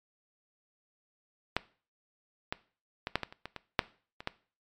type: clicks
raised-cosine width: 0.3 ms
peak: -10 / -15 / -17 / -10 / -17 / -30 / -23 / -23 / -6 / -26 / -15 dBFS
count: 11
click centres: 1.566 / 2.525 / 3.071 / 3.156 / 3.233 / 3.325 / 3.456 / 3.563 / 3.792 / 4.205 / 4.274 s
effects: noise-tail reverb RT60 0.4 s tail -19 dB re dry + MP3 96 kbps